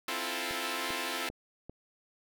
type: chord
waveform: 5% pulse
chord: F major seventh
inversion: second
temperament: equal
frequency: 261.6 / 329.6 / 349.2 / 440 Hz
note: C4 / E4 / F4 / A4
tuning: 0 / 0 / 0 / 0 cents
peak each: -27 dBFS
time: 0.08-1.29 s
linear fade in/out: 2 ms
type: click train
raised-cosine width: 2 ms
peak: -30 dBFS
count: 4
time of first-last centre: 0.51-1.696 s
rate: 2.53 Hz
effects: none